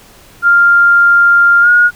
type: tone with pitch glide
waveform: sine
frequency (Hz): 1396.9 to 1439.5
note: F6 to F#6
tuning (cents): 0 to -48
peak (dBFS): -4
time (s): 0.42-1.91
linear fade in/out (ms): 50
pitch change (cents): +52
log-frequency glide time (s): 1.61-1.69
effects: pink hiss -41 dBFS RMS until 1.95 s